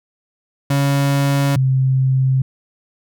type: tone pair in turn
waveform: 35% pulse / sine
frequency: 140 / 131.75 Hz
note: C#3 / C3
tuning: +18 / +12 cents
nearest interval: minor second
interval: 106 cents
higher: first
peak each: -12 dBFS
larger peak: neither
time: 0.7-1.56 / 1.56-2.42 s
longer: neither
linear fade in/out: 5 ms
effects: none